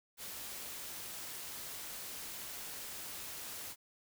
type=noise; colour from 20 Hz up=white; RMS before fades=-45 dBFS; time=0.17-3.76 s; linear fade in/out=50 ms; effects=none